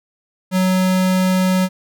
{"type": "tone", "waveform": "square", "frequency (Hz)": 185.7, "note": "F#3", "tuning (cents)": 7, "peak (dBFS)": -14, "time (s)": [0.51, 1.69], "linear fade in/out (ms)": 50, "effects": []}